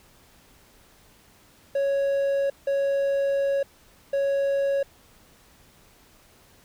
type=tone bursts at uneven times; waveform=triangle; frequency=554.4 Hz; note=C#5; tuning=in tune; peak=-19 dBFS; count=3; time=1.75-2.5 / 2.67-3.63 / 4.13-4.83 s; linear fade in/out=5 ms; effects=pink hiss -56 dBFS RMS until 6.64 s